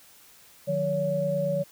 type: tone cluster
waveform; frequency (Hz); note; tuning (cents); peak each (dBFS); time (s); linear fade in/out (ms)
sine; 152.3 / 181.1 / 565; D#3 / F#3 / C#5; -37 / -37 / +33; -31 / -32 / -25; 0.67-1.64; 20
effects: white hiss -54 dBFS RMS until 1.71 s